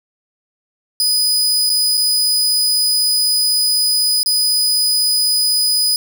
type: tone with dropouts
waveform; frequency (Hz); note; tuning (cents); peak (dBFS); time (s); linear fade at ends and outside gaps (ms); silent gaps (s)
sawtooth; 4978; D#8; 0; -10; 1-5.96; 1; 1.695-1.7 / 1.972-1.976 / 4.231-4.26
effects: none